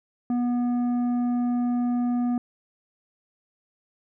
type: tone with tanh clipping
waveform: sine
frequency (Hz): 243.3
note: B3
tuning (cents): -26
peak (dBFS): -23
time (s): 0.3-2.38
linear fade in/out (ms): 2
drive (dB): 8
effects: none